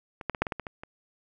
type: clicks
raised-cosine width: 0.5 ms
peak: -23 / -12 / -19 / -8 / -17 / -15 / -19 / -21 / -25 dBFS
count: 9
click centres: 0.212 / 0.297 / 0.348 / 0.42 / 0.468 / 0.522 / 0.597 / 0.668 / 0.835 s
effects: none